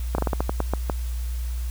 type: slowing click train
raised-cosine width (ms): 1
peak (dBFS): -9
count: 10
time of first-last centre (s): 0.15-0.898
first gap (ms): 33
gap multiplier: 1.22
effects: added 60 Hz sine -25 dBFS peak until 1.7 s + white hiss -45 dBFS RMS until 1.7 s